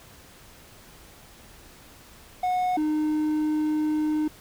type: tone pair in turn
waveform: triangle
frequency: 730 / 306.1 Hz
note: F#5 / D#4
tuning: -24 / -28 cents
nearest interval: octave + minor third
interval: 1504 cents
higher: first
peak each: -20 dBFS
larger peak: neither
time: 2.43-2.77 / 2.77-4.28 s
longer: second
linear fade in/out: 5 ms
effects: pink hiss -50 dBFS RMS until 4.4 s